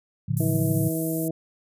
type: chord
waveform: sine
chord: A augmented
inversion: none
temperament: equal with one note detuned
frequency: 110 / 141.99 / 174.61 Hz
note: A2 / C#3 / E#3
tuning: 0 / +42 / 0 cents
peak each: -26 / -25 / -29 dBFS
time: 0.28-0.89 s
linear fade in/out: 10 ms
type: high-pass noise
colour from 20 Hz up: pink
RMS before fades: -33 dBFS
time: 0.37-1.28 s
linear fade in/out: 0 ms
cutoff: 10000 Hz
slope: 24 dB/octave
type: harmonic tone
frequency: 161.3 Hz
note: E3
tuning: 37 cents flat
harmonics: 1 / 2 / 3 / 4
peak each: -29 / -27 / -34 / -34 dBFS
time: 0.4-1.31 s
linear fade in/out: 5 ms
effects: resampled to 32000 Hz